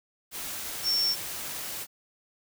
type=tone in noise; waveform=sine; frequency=5450 Hz; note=F8; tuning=43 cents flat; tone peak=-23 dBFS; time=0.83-1.16 s; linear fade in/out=50 ms; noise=white; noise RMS=-36 dBFS; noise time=0.31-1.87 s; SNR=+10 dB; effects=none